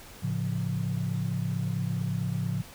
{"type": "chord", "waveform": "sine", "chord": "A augmented", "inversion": "none", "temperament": "equal with one note detuned", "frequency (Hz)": [110, 138.99, 174.61], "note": ["A2", "C#3", "E#3"], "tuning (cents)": [0, 5, 0], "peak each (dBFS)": -31, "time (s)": [0.22, 2.63], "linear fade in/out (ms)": 20, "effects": ["tanh soft clip ceiling -17 dBFS", "pink hiss -48 dBFS RMS until 2.74 s"]}